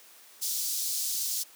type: high-pass noise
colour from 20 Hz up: pink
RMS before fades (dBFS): -31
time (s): 0.41-1.44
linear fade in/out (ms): 20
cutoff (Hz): 4700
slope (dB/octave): 24
effects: white hiss -54 dBFS RMS until 1.55 s + high-pass 300 Hz 12 dB/octave